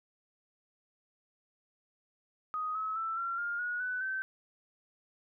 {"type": "tone with pitch steps", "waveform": "sine", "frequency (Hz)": [1250, 1288.1, 1327.4, 1367.9, 1409.6, 1452.6, 1496.8, 1542.5], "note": ["D#6", "E6", "E6", "F6", "F6", "F#6", "F#6", "G6"], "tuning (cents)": [8, -40, 12, -36, 16, -32, 20, -28], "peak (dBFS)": -32, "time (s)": [2.54, 4.22], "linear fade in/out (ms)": 0, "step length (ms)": 210, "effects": []}